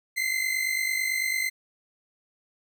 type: tone pair together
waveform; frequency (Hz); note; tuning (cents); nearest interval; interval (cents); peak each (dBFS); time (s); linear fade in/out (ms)
40% pulse; 2044 / 2093; C7 / C7; -41 / 0; unison; 41; -27 / -27; 0.16-1.5; 20
effects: none